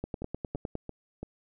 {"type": "two click trains", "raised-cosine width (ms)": 2, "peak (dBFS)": [-24, -20], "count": [4, 8], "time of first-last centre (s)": [[0.22, 1.23], [0.04, 0.754]], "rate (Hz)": [2.97, 9.81], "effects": []}